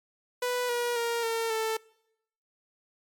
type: tone with pitch steps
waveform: sawtooth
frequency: 493.9 / 480.7 / 467.8 / 455.3 / 443.1 Hz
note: B4 / B4 / A#4 / A#4 / A4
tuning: 0 / -47 / +6 / -41 / +12 cents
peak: -23 dBFS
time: 0.42-1.77 s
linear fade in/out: 5 ms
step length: 270 ms
effects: noise-tail reverb RT60 0.8 s tail -24 dB re dry + MP3 96 kbps